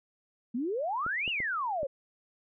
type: exponential two-way sweep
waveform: sine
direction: up then down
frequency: 222.8 to 2960 to 520 Hz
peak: -29 dBFS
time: 0.54-1.87 s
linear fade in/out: 10 ms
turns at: 1.29 s
type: clicks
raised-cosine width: 2 ms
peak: -28 dBFS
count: 4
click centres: 1.064 / 1.278 / 1.403 / 1.831 s
effects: none